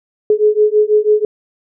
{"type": "beating tone pair", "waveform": "sine", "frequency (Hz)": [420.9, 427], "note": ["G#4", "G#4"], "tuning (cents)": [23, 48], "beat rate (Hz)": 6.1, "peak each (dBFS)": -12, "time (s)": [0.3, 1.25], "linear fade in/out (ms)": 2, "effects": []}